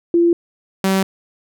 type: tone pair in turn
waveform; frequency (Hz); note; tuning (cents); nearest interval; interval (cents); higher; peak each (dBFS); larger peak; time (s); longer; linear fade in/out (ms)
sine / sawtooth; 341.8 / 191.83; F4 / G3; -37 / -37; minor seventh; 1000; first; -10; neither; 0.14-0.33 / 0.84-1.03; neither; 2
effects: none